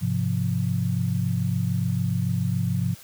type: chord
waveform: sine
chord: F minor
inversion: first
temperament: equal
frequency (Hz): 103.83 / 130.81 / 174.61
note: Ab2 / C3 / F3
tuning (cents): 0 / 0 / 0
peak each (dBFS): -26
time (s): 0.01-2.95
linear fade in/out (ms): 20
effects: white hiss -47 dBFS RMS until 3.03 s